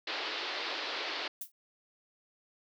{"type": "band-pass noise", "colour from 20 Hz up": "white", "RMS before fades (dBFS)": -37, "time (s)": [0.07, 1.28], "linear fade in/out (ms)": 5, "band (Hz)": [290, 4600], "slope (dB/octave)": 48}
{"type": "noise with exponential decay", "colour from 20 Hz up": "violet", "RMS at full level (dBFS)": -34, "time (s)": [1.41, 1.52], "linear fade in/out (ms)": 5, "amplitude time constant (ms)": 23}
{"effects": []}